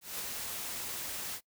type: noise with ADSR envelope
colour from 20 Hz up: white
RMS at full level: -37 dBFS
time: 0.01-1.41 s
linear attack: 180 ms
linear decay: 18 ms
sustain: -2 dB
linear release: 66 ms
effects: noise-tail reverb RT60 0.1 s tail -22 dB re dry